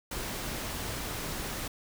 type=noise; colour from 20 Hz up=pink; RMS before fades=-36 dBFS; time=0.11-1.68 s; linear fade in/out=5 ms; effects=none